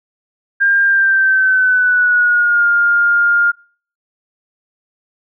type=tone with pitch glide; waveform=sine; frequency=1601 to 1409.9 Hz; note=G6 to F6; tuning=+36 to +16 cents; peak=-9 dBFS; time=0.6-3.52 s; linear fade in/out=20 ms; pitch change=-220 cents; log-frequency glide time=0.83-2.67 s; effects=noise-tail reverb RT60 0.5 s tail -26 dB re dry